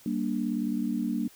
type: chord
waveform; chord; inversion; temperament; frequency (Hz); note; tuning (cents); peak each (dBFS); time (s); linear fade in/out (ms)
sine; G minor; none; just; 196 / 235.2 / 294; G3 / Bb3 / D4; 0 / +16 / +2; -32 / -29 / -32; 0.06-1.28; 2
effects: white hiss -55 dBFS RMS until 1.35 s